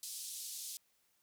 white band-pass noise, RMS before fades -45 dBFS, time 0.03-0.77 s, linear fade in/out 0 ms, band 3800 to 12000 Hz, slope 24 dB/octave, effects white hiss -75 dBFS RMS until 1.22 s

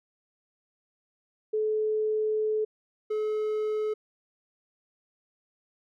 sine / triangle tone pair in turn, 431.1 / 428.7 Hz, A4 / A4, -35 / -45 cents, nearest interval unison, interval 10 cents, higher first, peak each -24 dBFS, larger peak neither, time 1.53-2.65 / 3.1-3.94 s, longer first, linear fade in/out 10 ms, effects none

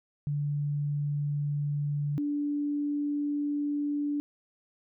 sine tone pair in turn, 145.5 / 291 Hz, D3 / D4, -16 / -16 cents, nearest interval octave, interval 1200 cents, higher second, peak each -27 dBFS, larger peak neither, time 0.27-2.18 / 2.18-4.2 s, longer second, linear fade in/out 0 ms, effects none

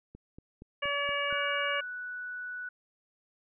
click train, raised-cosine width 3 ms, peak -34 dBFS, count 6, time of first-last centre 0.15-1.326 s, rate 4.25 Hz
harmonic tone, 570 Hz, C#5, 48 cents sharp, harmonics 1 / 2 / 3 / 4 / 5, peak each -35 / -35 / -35 / -35 / -35 dBFS, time 0.82-1.81 s, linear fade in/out 10 ms
sine tone, 1480 Hz, F#6, in tune, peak -36 dBFS, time 1.3-2.69 s, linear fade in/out 5 ms
effects none

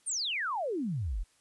sine exponential sweep, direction down, 9460 to 36.71 Hz, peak -30 dBFS, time 0.06-1.24 s, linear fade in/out 20 ms, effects white hiss -67 dBFS RMS until 1.4 s + resampled to 24000 Hz

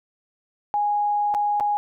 sine tone with dropouts, 827 Hz, G#5, 8 cents flat, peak -19 dBFS, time 0.74-1.77 s, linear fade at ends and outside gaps 0 ms, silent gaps 1.341-1.348 / 1.599-1.607 s, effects none

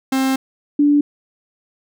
45% pulse / sine tone pair in turn, 265.2 / 290.8 Hz, C4 / D4, +23 / -17 cents, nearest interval major second, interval 160 cents, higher second, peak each -15 / -10 dBFS, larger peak second, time 0.12-0.36 / 0.79-1.01 s, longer first, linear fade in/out 5 ms, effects none

